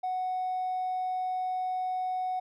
sine tone with hard clipping, 740 Hz, F#5, in tune, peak -29 dBFS, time 0.03-2.4 s, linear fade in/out 10 ms, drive 1 dB, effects none

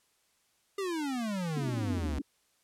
square exponential sweep, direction down, 406.5 to 67.3 Hz, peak -32 dBFS, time 0.78-2.19 s, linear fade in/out 5 ms
white band-pass noise, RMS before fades -37 dBFS, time 1.56-2.22 s, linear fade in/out 10 ms, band 230 to 300 Hz, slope 48 dB/octave
effects white hiss -71 dBFS RMS until 2.63 s + low-pass 11000 Hz 12 dB/octave

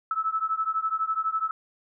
sine beating tone pair, 1302 / 1314 Hz, E6 / E6, -22 / -6 cents, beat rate 12 Hz, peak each -27 / -28 dBFS, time 0.11-1.51 s, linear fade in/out 2 ms, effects none

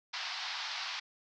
white band-pass noise, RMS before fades -39 dBFS, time 0.13-1 s, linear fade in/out 10 ms, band 740 to 5200 Hz, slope 48 dB/octave, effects none

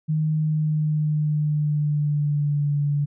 sine tone with pitch glide, 155.2 to 144.81 Hz, D#3 to D3, -4 to -24 cents, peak -19 dBFS, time 0.08-3.06 s, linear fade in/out 20 ms, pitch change -120 cents, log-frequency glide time 0.35-2.76 s, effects none

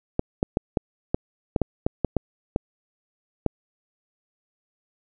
clicks, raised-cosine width 2 ms, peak -7 dBFS, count 12, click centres 0.194 / 0.429 / 0.571 / 0.772 / 1.145 / 1.562 / 1.617 / 1.865 / 2.047 / 2.167 / 2.561 / 3.463 s, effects none

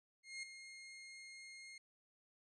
sawtooth tone with ADSR envelope, 2137 Hz, C7, 36 cents sharp, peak -39 dBFS, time 0.23-1.78 s, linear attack 200 ms, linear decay 4 ms, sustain -10 dB, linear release 4 ms, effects resampled to 22050 Hz

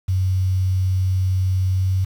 sine tone with pitch glide, 93.6 to 94.14 Hz, F#2 to F#2, +20 to +30 cents, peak -16 dBFS, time 0.08-2.05 s, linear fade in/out 10 ms, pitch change +10 cents, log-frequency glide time 1.66-1.89 s, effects 7-bit

